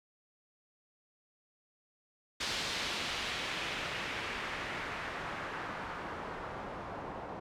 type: noise with low-pass filter sweep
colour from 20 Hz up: white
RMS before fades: -39 dBFS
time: 2.4-7.4 s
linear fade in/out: 10 ms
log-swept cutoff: 4300 to 790 Hz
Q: 1.2
effects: none